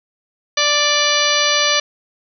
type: harmonic tone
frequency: 587.3 Hz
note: D5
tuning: in tune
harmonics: 1 / 2 / 3 / 4 / 5 / 6 / 7 / 8 / 10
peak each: -22 / -22 / -22 / -22 / -22 / -22 / -22 / -22 / -22 dBFS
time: 0.57-1.8 s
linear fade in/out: 5 ms
effects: none